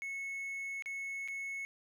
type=tone with dropouts; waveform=triangle; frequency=2196 Hz; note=C#7; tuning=17 cents flat; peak=-36 dBFS; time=0.02-1.65 s; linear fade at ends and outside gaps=0 ms; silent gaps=0.823-0.859 / 1.277-1.284 s; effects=none